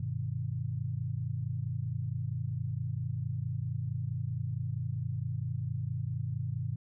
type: chord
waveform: sine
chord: G augmented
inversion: none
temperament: just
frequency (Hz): 98 / 122.5 / 153.12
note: G2 / B2 / D#3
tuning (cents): 0 / -14 / -27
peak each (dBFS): -37 / -34 / -38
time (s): 0-6.76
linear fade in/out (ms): 5
effects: none